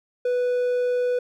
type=tone; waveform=triangle; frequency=493.9 Hz; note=B4; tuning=in tune; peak=-18 dBFS; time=0.25-1.19 s; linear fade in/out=5 ms; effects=none